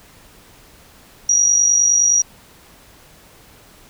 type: tone with amplitude modulation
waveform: sine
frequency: 5760 Hz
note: F#8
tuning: 47 cents flat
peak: -9 dBFS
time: 1.29-2.22 s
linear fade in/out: 5 ms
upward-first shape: sine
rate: 49.7 Hz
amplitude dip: 50%
effects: pink hiss -47 dBFS RMS until 3.89 s